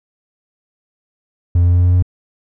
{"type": "tone with pitch steps", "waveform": "triangle", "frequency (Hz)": [87.31, 88.02, 88.73, 89.45, 90.18], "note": ["F2", "F2", "F2", "F2", "F#2"], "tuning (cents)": [0, 14, 28, 42, -44], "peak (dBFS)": -6, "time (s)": [1.55, 2.025], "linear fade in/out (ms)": 5, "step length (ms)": 95, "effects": ["tanh soft clip ceiling -2 dBFS"]}